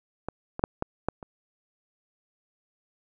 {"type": "clicks", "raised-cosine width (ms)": 1, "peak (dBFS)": [-17, -19, -6, -13, -11, -26], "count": 6, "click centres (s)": [0.286, 0.594, 0.639, 0.824, 1.086, 1.228], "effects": []}